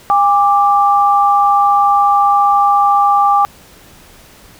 sine tone pair together, 809.3 / 1175 Hz, G#5 / D6, -45 / +1 cents, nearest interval tritone, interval 646 cents, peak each -10 / -11 dBFS, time 0.1-3.45 s, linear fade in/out 0 ms, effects pink hiss -42 dBFS RMS until 4.59 s

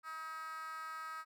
10% pulse tone with high-pass filter, 318.6 Hz, D#4, 41 cents sharp, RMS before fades -45 dBFS, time 0.03-1.25 s, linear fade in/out 50 ms, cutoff 1300 Hz, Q 5.7, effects none

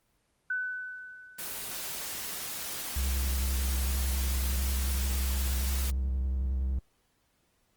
sine tone with exponential decay, 1502 Hz, F#6, 26 cents sharp, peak -27 dBFS, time 0.5-2.02 s, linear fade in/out 5 ms, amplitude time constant 330 ms
white noise, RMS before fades -37 dBFS, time 1.38-5.91 s, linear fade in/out 10 ms
triangle tone with vibrato, 65.41 Hz, C2, in tune, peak -25 dBFS, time 2.96-6.79 s, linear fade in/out 5 ms, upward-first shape triangle, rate 11 Hz, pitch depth 60 cents each way
effects pink hiss -72 dBFS RMS until 7.76 s + Opus 24 kbps

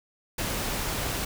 pink noise, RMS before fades -30 dBFS, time 0.38-1.25 s, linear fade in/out 5 ms, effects none

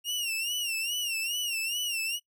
sawtooth tone with vibrato, 2794 Hz, F7, in tune, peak -26 dBFS, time 0.04-2.2 s, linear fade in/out 50 ms, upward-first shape sine, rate 2.4 Hz, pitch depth 110 cents each way, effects noise-tail reverb RT60 0.1 s tail -21 dB re dry

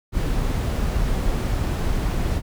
brown noise, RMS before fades -22 dBFS, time 0.12-2.42 s, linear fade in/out 50 ms, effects none

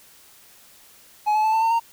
triangle tone with pitch steps, 844 / 859.2 / 874.8 / 890.6 / 906.7 / 923.1 Hz, G#5 / A5 / A5 / A5 / A#5 / A#5, +28 / -41 / -10 / +21 / -48 / -17 cents, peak -15 dBFS, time 1.26-1.8 s, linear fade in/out 20 ms, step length 90 ms, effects white hiss -51 dBFS RMS until 1.92 s

